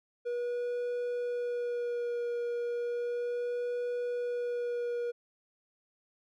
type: tone with vibrato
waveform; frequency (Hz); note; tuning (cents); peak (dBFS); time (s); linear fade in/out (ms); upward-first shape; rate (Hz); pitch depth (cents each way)
triangle; 481.7; B4; -43; -29; 0.25-5.12; 20; sine; 0.34; 17
effects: none